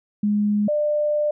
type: tone pair in turn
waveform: sine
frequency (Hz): 207.7 / 596.7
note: G#3 / D5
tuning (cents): 0 / +27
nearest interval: octave + tritone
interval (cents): 1827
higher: second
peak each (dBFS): -17 / -18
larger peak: first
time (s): 0.23-0.68 / 0.68-1.31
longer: second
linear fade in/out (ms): 5
effects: none